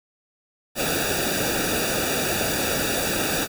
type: noise with comb filter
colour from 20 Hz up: pink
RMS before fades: -24 dBFS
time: 0.75-3.48 s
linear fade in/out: 50 ms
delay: 0.95 ms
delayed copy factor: -0.85
effects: none